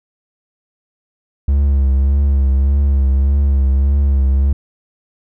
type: tone with vibrato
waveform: triangle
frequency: 68.7 Hz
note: C#2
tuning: 15 cents flat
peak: -8 dBFS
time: 1.48-4.53 s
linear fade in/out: 5 ms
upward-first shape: triangle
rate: 1.7 Hz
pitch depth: 56 cents each way
effects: none